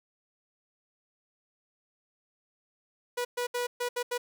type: tone bursts at uneven times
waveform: sawtooth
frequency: 487.7 Hz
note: B4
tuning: 22 cents flat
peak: -25 dBFS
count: 6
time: 3.17-3.25 / 3.37-3.47 / 3.54-3.67 / 3.8-3.89 / 3.96-4.03 / 4.11-4.18 s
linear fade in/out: 10 ms
effects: none